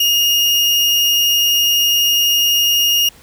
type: tone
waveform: 35% pulse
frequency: 2848 Hz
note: F7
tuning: 33 cents sharp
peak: -10 dBFS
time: 0-3.09 s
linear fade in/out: 5 ms
effects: pink hiss -45 dBFS RMS until 3.22 s